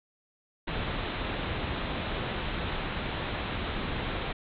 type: low-pass noise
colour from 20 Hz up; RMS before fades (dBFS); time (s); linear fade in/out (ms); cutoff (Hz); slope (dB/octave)
pink; -33; 0.67-4.33; 10; 3900; 96
effects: none